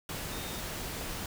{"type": "tone in noise", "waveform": "sine", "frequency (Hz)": 3678, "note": "A#7", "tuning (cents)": -24, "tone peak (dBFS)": -47, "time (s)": [0.32, 0.6], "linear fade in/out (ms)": 2, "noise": "pink", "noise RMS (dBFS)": -38, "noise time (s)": [0.09, 1.26], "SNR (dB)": -12, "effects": []}